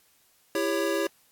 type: chord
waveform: square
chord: C# diminished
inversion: first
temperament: just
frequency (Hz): 332.6 / 399.1 / 554.4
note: E4 / G4 / C#5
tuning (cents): +16 / +31 / 0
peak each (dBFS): -30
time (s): 0.55-1.07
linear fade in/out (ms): 2
effects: white hiss -63 dBFS RMS until 1.31 s + AAC 64 kbps